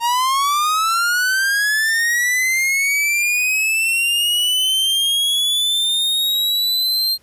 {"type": "linear sweep", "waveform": "45% pulse", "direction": "up", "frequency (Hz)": [925, 4198], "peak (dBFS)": -15, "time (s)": [0, 7.18], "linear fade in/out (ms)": 50, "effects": ["pink hiss -56 dBFS RMS until 7.22 s", "resampled to 32000 Hz"]}